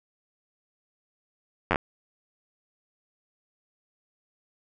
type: slowing click train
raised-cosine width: 0.5 ms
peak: -7 dBFS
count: 5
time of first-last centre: 1.71-1.758 s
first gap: 10 ms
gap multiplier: 1.13
effects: none